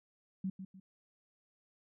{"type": "tone with echo", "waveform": "sine", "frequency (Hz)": 190, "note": "F#3", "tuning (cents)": 46, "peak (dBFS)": -33, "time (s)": [0.44, 0.5], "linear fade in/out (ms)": 5, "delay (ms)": 150, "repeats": 2, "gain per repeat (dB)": -9, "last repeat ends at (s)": 0.8, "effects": []}